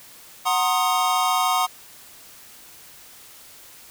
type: chord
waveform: square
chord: C half-diminished seventh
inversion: second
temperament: equal with one note detuned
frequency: 740 / 932.3 / 1061.7 / 1244.5 Hz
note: Gb5 / Bb5 / C6 / Eb6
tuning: 0 / 0 / +25 / 0 cents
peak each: -24 / -27 / -25 / -25 dBFS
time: 0.45-1.67 s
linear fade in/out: 20 ms
effects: white hiss -46 dBFS RMS until 3.9 s